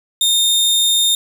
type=tone; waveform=sawtooth; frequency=3653 Hz; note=A#7; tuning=36 cents flat; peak=-9 dBFS; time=0.21-1.15 s; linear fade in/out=2 ms; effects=none